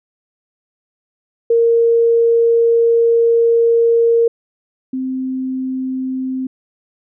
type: tone pair in turn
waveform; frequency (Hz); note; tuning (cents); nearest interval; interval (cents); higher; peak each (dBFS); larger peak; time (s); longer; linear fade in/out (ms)
sine; 463.7 / 260.2; A#4 / C4; -9 / -9; minor seventh; 1000; first; -9 / -18; first; 1.5-4.28 / 4.93-6.47; first; 5
effects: none